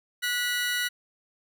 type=tone pair together; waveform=25% pulse; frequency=1462.5 / 1956 Hz; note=F#6 / B6; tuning=-21 / -17 cents; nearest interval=perfect fourth; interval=504 cents; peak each=-25 dBFS; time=0.22-0.89 s; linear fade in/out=20 ms; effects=none